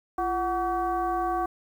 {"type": "tone with frequency modulation", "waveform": "sine", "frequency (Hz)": 740, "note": "F#5", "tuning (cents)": 0, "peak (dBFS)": -24, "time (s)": [0.18, 1.46], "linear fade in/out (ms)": 5, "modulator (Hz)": 397, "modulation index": 1.1, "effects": ["9-bit"]}